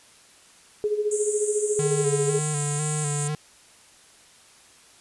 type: tone with tremolo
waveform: sine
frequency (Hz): 419.6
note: G#4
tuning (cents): +18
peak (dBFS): -19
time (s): 0.84-2.39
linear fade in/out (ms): 0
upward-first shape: sine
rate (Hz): 14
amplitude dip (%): 70
type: band-pass noise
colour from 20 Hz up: pink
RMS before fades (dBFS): -32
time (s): 1.11-3.28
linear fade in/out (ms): 5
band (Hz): 6800 to 9500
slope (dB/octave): 96
type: tone with vibrato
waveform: square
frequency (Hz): 148.8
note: D3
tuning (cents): +23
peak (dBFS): -26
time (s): 1.79-3.35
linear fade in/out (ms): 2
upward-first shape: square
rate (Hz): 2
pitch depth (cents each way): 32
effects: white hiss -53 dBFS RMS until 5 s + resampled to 24000 Hz